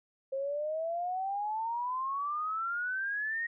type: exponential sweep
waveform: sine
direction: up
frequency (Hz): 531 to 1884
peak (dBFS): -31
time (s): 0.32-3.47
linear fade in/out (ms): 10
effects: none